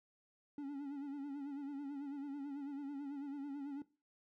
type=tone with vibrato; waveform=triangle; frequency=282.2 Hz; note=C#4; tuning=31 cents sharp; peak=-39 dBFS; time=0.58-3.82 s; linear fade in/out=2 ms; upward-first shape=sine; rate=9.1 Hz; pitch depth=67 cents each way; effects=noise-tail reverb RT60 0.3 s tail -18 dB re dry